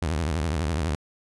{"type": "tone with vibrato", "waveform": "sawtooth", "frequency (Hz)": 79, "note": "D#2", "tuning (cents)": 27, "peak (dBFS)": -20, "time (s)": [0.02, 0.95], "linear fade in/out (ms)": 0, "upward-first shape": "triangle", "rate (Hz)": 12, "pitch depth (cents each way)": 250, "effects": ["resampled to 24000 Hz"]}